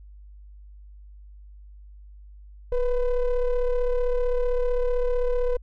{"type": "ring-modulated tone", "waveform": "triangle", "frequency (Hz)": 253.8, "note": "B3", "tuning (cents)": 47, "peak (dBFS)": -15, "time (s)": [2.72, 5.57], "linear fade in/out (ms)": 5, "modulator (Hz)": 236, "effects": ["added 50 Hz sine -43 dBFS peak until 5.62 s"]}